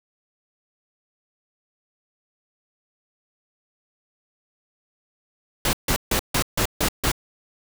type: noise bursts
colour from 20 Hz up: pink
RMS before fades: -21 dBFS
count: 7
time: 5.65-7.117 s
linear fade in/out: 2 ms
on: 81 ms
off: 150 ms
effects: none